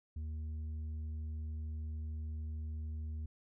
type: tone with tanh clipping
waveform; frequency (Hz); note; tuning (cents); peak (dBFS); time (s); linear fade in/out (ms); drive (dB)
triangle; 77.78; D#2; 0; -39; 0.16-3.26; 5; 9
effects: none